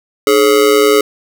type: tone with amplitude modulation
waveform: square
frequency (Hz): 422.6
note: G#4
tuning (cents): +30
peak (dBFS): -4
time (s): 0.27-1.01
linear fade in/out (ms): 2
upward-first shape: sine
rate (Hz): 120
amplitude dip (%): 85
effects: none